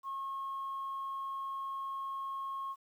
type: tone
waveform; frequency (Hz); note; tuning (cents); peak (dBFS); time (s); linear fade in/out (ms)
sine; 1085; C#6; -37; -35; 0.03-2.76; 50
effects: tanh soft clip ceiling -33 dBFS + 11-bit